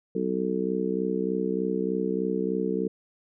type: harmonic tone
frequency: 63.3 Hz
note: B1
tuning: 43 cents sharp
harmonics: 3 / 4 / 5 / 6 / 7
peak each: -30 / -33 / -32 / -32 / -29 dBFS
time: 0.15-2.88 s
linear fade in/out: 5 ms
effects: none